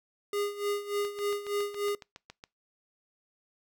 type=tone with tremolo; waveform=square; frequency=408.6 Hz; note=G#4; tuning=28 cents flat; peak=-28 dBFS; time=0.33-1.95 s; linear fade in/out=2 ms; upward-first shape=sine; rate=3.4 Hz; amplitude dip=80%
type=click train; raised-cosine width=0.2 ms; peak=-27 dBFS; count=11; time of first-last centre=1.05-2.439 s; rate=7.2 Hz
effects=noise-tail reverb RT60 0.2 s tail -23 dB re dry